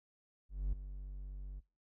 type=tone with ADSR envelope; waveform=triangle; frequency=47.86 Hz; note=G1; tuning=41 cents flat; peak=-28 dBFS; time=0.49-1.61 s; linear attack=240 ms; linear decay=4 ms; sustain=-12 dB; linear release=26 ms; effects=noise-tail reverb RT60 0.3 s tail -25 dB re dry